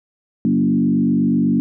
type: tone with frequency modulation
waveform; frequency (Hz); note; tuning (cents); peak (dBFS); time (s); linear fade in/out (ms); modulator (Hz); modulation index
sine; 233.1; A#3; 0; -13; 0.45-1.6; 0; 48.1; 1.3
effects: none